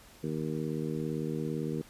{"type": "harmonic tone", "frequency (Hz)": 77.8, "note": "D#2", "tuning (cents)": 0, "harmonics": [2, 3, 4, 5, 6], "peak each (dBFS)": [-35, -37, -38, -39, -40], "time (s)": [0.23, 1.82], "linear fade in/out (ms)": 10, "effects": ["pink hiss -55 dBFS RMS until 1.89 s", "resampled to 32000 Hz"]}